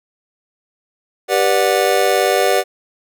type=chord; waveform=square; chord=G major seventh; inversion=none; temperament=just; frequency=392 / 490 / 588 / 735 Hz; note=G4 / B4 / D5 / F#5; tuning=0 / -14 / +2 / -12 cents; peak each=-19 dBFS; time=1.28-2.64 s; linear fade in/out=50 ms; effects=none